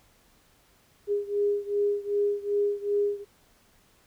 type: beating tone pair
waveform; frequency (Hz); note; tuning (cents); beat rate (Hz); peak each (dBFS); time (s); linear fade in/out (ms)
sine; 407.7 / 410.3; G#4 / G#4; -32 / -21; 2.6; -26 / -28; 1.07-3.25; 50
effects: pink hiss -62 dBFS RMS until 4.06 s